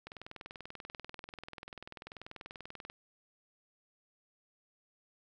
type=click train; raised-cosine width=0.3 ms; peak=-29 dBFS; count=59; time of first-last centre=0.07-2.899 s; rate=20.5 Hz; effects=none